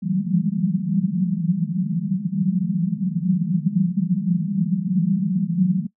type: band-pass noise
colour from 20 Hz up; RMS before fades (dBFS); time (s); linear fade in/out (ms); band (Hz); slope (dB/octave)
white; -21; 0.02-5.87; 10; 160 to 200; 96
effects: noise-tail reverb RT60 0.1 s tail -21 dB re dry